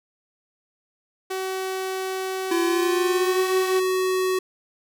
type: tone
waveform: sawtooth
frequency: 378.1 Hz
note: F#4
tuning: 38 cents sharp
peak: -22 dBFS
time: 1.3-3.8 s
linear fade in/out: 10 ms
type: tone with pitch glide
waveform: square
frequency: 340 to 372.9 Hz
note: F4 to F#4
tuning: -46 to +14 cents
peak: -21 dBFS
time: 2.51-4.39 s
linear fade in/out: 5 ms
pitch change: +160 cents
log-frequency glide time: 2.64-3.46 s
effects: none